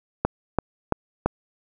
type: click train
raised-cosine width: 1 ms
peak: -5 dBFS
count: 4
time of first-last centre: 0.25-1.26 s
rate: 2.97 Hz
effects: none